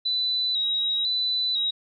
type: tone with vibrato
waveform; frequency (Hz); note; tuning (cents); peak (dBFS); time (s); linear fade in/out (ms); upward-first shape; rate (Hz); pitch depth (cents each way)
sine; 3906; B7; -20; -22; 0.05-1.71; 10; square; 1; 37
effects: none